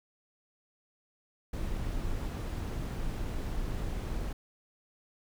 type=noise with amplitude modulation; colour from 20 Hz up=brown; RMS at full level=-33 dBFS; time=1.53-4.33 s; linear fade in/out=5 ms; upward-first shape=sine; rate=293 Hz; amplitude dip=25%; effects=none

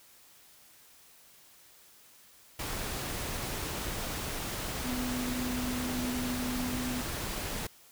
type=tone in noise; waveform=sine; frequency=249.1 Hz; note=B3; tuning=15 cents sharp; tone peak=-33 dBFS; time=4.84-7.01 s; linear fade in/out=5 ms; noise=pink; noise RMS=-36 dBFS; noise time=2.59-7.67 s; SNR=0 dB; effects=white hiss -58 dBFS RMS until 7.91 s

